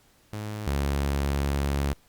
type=tone pair in turn; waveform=sawtooth; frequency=106 / 70.2 Hz; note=G#2 / C#2; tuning=+36 / +22 cents; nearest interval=perfect fifth; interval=714 cents; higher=first; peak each=-28 / -20 dBFS; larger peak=second; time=0.33-0.67 / 0.67-1.93 s; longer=second; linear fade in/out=0 ms; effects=pink hiss -61 dBFS RMS until 2.08 s + Opus 48 kbps